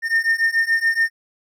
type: beating tone pair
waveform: triangle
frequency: 1816 / 1823 Hz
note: A#6 / A#6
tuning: -46 / -39 cents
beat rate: 7 Hz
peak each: -18 / -17 dBFS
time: 0.02-1.1 s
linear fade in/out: 50 ms
effects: none